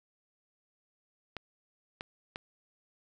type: clicks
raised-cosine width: 0.3 ms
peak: -22 dBFS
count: 3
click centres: 1.367 / 2.009 / 2.359 s
effects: none